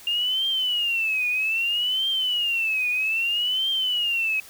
sine tone with vibrato, 2794 Hz, F7, in tune, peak -21 dBFS, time 0.07-4.4 s, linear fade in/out 2 ms, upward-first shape triangle, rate 0.62 Hz, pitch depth 230 cents each way, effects white hiss -46 dBFS RMS until 4.49 s

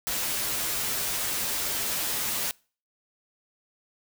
white noise with comb filter, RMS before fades -29 dBFS, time 0.07-2.51 s, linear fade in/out 0 ms, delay 11 ms, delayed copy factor -0.6, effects noise-tail reverb RT60 0.4 s tail -25 dB re dry

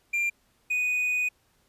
triangle tone pair in turn, 2384 / 2483 Hz, D7 / D#7, +25 / -4 cents, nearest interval minor second, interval 71 cents, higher second, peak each -22 dBFS, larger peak neither, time 0.13-0.3 / 0.7-1.29 s, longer second, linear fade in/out 10 ms, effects pink hiss -67 dBFS RMS until 1.68 s + resampled to 32000 Hz

